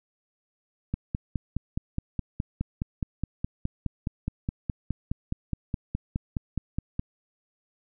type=click train; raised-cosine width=5 ms; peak=-15 dBFS; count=30; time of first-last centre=0.94-6.994 s; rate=4.79 Hz; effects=none